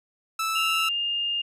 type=tone; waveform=sawtooth; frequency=1315 Hz; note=E6; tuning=5 cents flat; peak=-21 dBFS; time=0.39-0.89 s; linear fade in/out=5 ms
type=tone with pitch glide; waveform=sine; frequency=2794 to 2820 Hz; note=F7 to F7; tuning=0 to +16 cents; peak=-24 dBFS; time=0.55-1.42 s; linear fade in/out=10 ms; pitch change=+16 cents; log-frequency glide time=0.87-0.97 s
effects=resampled to 32000 Hz